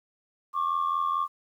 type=tone pair together; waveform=sine; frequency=1090.2 / 1174.7 Hz; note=C#6 / D6; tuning=-29 / 0 cents; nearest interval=minor second; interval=129 cents; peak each=-26 dBFS; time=0.53-1.28 s; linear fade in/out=50 ms; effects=tanh soft clip ceiling -19 dBFS + 10-bit